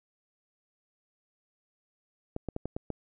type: clicks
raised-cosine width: 2 ms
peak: -20 dBFS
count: 6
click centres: 2.364 / 2.487 / 2.564 / 2.656 / 2.765 / 2.903 s
effects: none